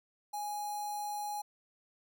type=tone with notch filter; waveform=square; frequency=830.6 Hz; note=G#5; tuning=in tune; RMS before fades=-38 dBFS; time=0.33-1.42 s; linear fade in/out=10 ms; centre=2300 Hz; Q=0.53; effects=none